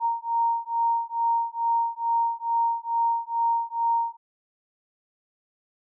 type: beating tone pair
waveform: sine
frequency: 927 / 929.3 Hz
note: A#5 / A#5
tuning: -10 / -6 cents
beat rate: 2.3 Hz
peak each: -25 dBFS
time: 0-4.17 s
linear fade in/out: 50 ms
effects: none